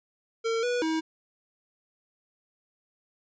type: tone with pitch steps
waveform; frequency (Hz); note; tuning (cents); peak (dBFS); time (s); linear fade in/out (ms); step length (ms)
square; 454.6 / 488 / 319.6; A#4 / B4 / D#4; -43 / -21 / +47; -26; 0.44-1.01; 20; 190
effects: resampled to 16000 Hz